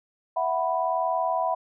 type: chord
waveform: sine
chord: E suspended second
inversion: none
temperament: equal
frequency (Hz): 659.3 / 740 / 987.8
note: E5 / F#5 / B5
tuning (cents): 0 / 0 / 0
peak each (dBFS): -27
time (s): 0.36-1.55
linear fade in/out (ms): 10
effects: none